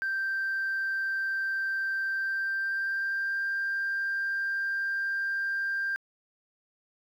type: tone with pitch glide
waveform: sine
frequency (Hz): 1568 to 1588.1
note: G6 to G6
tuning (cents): 0 to +22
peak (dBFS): -26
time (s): 0.02-5.96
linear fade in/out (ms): 0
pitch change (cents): +22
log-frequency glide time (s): 2.12-3.43
effects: tanh soft clip ceiling -24 dBFS + 10-bit